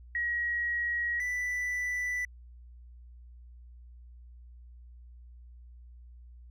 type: tone pair in turn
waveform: sine / triangle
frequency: 1902 / 1979.1 Hz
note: A#6 / B6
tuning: +34 / +3 cents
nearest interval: minor second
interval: 69 cents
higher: second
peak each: -28 dBFS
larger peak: neither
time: 0.15-1.2 / 1.2-2.25 s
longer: neither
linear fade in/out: 2 ms
effects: added 60 Hz sine -48 dBFS peak until 6.5 s